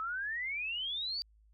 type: exponential sweep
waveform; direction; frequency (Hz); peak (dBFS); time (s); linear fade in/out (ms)
sine; up; 1276 to 4699; -34; 0-1.22; 0
effects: added 53 Hz sine -61 dBFS peak until 1.53 s